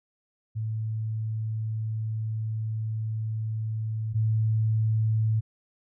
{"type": "tone pair in turn", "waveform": "sine", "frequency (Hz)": [110, 110], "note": ["A2", "A2"], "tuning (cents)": [0, 0], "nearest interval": "unison", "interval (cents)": 0, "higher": "neither", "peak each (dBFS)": [-27, -21], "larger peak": "second", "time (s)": [[0.55, 4.14], [4.14, 5.41]], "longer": "first", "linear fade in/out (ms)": 20, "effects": []}